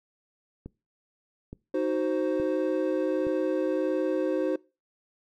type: click train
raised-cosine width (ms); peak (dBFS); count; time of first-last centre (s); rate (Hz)
3; -26; 4; 0.66-3.269; 1.15
type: chord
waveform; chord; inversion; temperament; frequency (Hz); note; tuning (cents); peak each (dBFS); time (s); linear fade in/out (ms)
triangle; C diminished; first; equal with one note detuned; 311.1 / 372.6 / 523.3; Eb4 / Gb4 / C5; 0 / +12 / 0; -27; 1.74-4.56; 5
effects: noise-tail reverb RT60 0.3 s tail -23 dB re dry